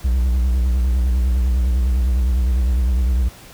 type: tone with vibrato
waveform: triangle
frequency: 62.3 Hz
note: B1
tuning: 16 cents sharp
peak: -12 dBFS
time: 0.04-3.29 s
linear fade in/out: 10 ms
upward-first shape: sine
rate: 9.9 Hz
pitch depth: 110 cents each way
effects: pink hiss -42 dBFS RMS until 3.53 s